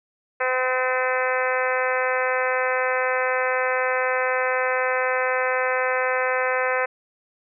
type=harmonic tone; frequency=256 Hz; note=C4; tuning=38 cents flat; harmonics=2 / 3 / 4 / 5 / 6 / 7 / 8 / 9 / 10; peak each=-24 / -30 / -29 / -30 / -28 / -29 / -30 / -35 / -35 dBFS; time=0.4-6.86 s; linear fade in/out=10 ms; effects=none